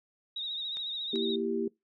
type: tone with vibrato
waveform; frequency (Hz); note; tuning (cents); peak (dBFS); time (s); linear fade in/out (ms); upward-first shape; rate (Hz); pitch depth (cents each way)
sine; 3754; A#7; +11; -33; 0.36-1.36; 5; triangle; 14; 71
type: clicks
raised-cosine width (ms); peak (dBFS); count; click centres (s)
0.2; -29; 2; 0.77 / 1.158
type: chord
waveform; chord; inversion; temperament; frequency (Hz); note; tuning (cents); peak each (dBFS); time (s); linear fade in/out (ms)
sine; E diminished; second; equal; 233.1 / 329.6 / 392; Bb3 / E4 / G4; 0 / 0 / 0; -33 / -35 / -31; 1.13-1.68; 5
effects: noise-tail reverb RT60 0.2 s tail -24 dB re dry